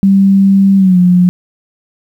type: tone with pitch glide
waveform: sine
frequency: 195.3 to 179.09 Hz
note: G3 to F3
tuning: -6 to +44 cents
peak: -4 dBFS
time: 0.03-1.29 s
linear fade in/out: 0 ms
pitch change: -150 cents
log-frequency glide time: 0.77-0.98 s
effects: 7-bit